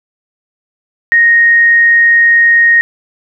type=tone; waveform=sine; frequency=1864.7 Hz; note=A#6; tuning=in tune; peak=-4 dBFS; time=1.12-2.81 s; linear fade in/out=0 ms; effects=none